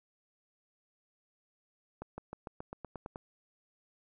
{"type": "accelerating click train", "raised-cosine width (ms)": 1, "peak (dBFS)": -27, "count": 10, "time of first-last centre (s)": [2.02, 3.159], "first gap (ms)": 160, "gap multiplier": 0.94, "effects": []}